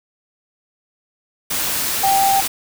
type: tone in noise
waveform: sine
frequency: 784 Hz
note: G5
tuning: in tune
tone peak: -13 dBFS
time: 2.03-2.41 s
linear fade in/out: 10 ms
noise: white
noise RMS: -21 dBFS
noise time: 1.5-2.48 s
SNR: +5 dB
effects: none